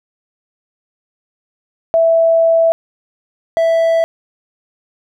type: tone pair in turn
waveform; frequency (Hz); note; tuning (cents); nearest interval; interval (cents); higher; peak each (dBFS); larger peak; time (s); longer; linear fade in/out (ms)
sine / triangle; 659.3 / 659.3; E5 / E5; 0 / 0; unison; 0; neither; -8 / -8; neither; 1.94-2.72 / 3.57-4.04; first; 0
effects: none